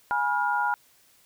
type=tone cluster; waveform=sine; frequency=830 / 972 / 1415 Hz; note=G#5 / B5 / F6; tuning=-1 / -28 / +22 cents; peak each=-27 dBFS; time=0.11-0.74 s; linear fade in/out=0 ms; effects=white hiss -60 dBFS RMS until 1.25 s